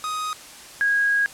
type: tone pair in turn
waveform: 45% pulse / sine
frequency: 1251 / 1642.6 Hz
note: D#6 / G#6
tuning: +9 / -20 cents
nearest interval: perfect fourth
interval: 471 cents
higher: second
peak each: -25 / -17 dBFS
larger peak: second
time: 0.04-0.33 / 0.81-1.26 s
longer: second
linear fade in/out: 0 ms
effects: white hiss -42 dBFS RMS until 1.33 s + low-pass 10000 Hz 12 dB/octave